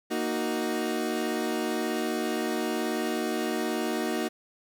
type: chord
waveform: 30% pulse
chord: D# minor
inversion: second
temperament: equal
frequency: 233.1 / 311.1 / 370 Hz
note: A#3 / D#4 / F#4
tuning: 0 / 0 / 0 cents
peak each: -29 dBFS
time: 0.1-4.29 s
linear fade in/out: 20 ms
effects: none